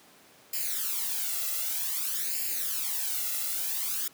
blue noise with flanger, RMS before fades -31 dBFS, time 0.53-4.08 s, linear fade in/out 5 ms, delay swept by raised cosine 0.41 to 1.51 ms, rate 0.53 Hz, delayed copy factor +0.85, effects pink hiss -56 dBFS RMS until 4.13 s + high-pass 200 Hz 12 dB/octave

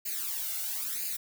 blue noise with flanger, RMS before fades -34 dBFS, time 0.05-1.17 s, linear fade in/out 10 ms, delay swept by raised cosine 0.43 to 1.43 ms, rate 1 Hz, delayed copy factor +0.85, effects none

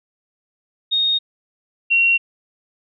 sine tone pair in turn, 3715 / 2741 Hz, A#7 / F7, -7 / -33 cents, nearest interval perfect fourth, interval 526 cents, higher first, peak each -15 / -12 dBFS, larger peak second, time 0.91-1.19 / 1.9-2.18 s, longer neither, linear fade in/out 20 ms, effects none

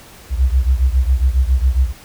sine beating tone pair, 62.1 / 69.4 Hz, B1 / C#2, +10 / +3 cents, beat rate 7.3 Hz, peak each -13 / -16 dBFS, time 0.3-1.93 s, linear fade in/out 50 ms, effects pink hiss -41 dBFS RMS until 2.04 s

